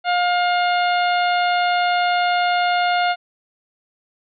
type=harmonic tone; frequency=710 Hz; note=F5; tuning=28 cents sharp; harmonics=1 / 2 / 3 / 4 / 5 / 6; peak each=-17 / -23 / -27 / -29 / -31 / -33 dBFS; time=0.04-3.16 s; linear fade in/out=50 ms; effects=none